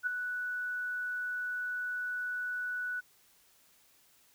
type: tone with ADSR envelope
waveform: sine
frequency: 1480 Hz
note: F#6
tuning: in tune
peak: -26 dBFS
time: 0.03-3.01 s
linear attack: 38 ms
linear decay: 8 ms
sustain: -7 dB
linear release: 19 ms
effects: white hiss -65 dBFS RMS until 4.34 s